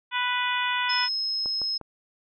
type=harmonic tone; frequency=493.9 Hz; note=B4; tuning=in tune; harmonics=2 / 3 / 4 / 5 / 6 / 7; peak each=-28 / -30 / -31 / -32 / -33 / -33 dBFS; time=0.11-1.09 s; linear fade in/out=50 ms
type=tone; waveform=sine; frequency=5160 Hz; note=E8; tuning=38 cents flat; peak=-25 dBFS; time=0.89-1.78 s; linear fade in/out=10 ms
type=clicks; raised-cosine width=1 ms; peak=-26 dBFS; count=3; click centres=1.459 / 1.617 / 1.813 s
effects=none